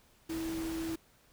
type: tone in noise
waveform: sine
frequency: 325.9 Hz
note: E4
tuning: 20 cents flat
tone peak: -34 dBFS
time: 0.29-0.96 s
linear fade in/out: 10 ms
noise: pink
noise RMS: -44 dBFS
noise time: 0.29-0.96 s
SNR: +7 dB
effects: pink hiss -65 dBFS RMS until 1.32 s